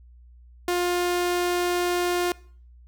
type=tone; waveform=sawtooth; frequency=353.8 Hz; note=F4; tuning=23 cents sharp; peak=-18 dBFS; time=0.68-2.32 s; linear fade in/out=2 ms; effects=noise-tail reverb RT60 0.5 s tail -22 dB re dry + added 60 Hz sine -47 dBFS peak until 2.87 s